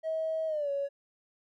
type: tone with pitch glide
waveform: triangle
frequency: 640 to 560.4 Hz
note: D#5 to C#5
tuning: +49 to +19 cents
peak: -25 dBFS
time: 0.03-0.89 s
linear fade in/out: 50 ms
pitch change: -230 cents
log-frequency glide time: 0.47-0.7 s
effects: tanh soft clip ceiling -27 dBFS